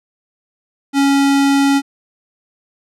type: tone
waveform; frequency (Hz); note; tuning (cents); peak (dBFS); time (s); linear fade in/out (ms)
square; 277.9; C#4; +4; -11; 0.93-1.82; 50
effects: low-pass 10000 Hz 12 dB/octave